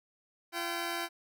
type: tone pair together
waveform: 10% pulse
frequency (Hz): 341.2 / 770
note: F4 / G5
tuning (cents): -40 / -31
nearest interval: octave + major second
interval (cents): 1409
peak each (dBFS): -27 / -29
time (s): 0.52-1.09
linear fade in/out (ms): 50
effects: none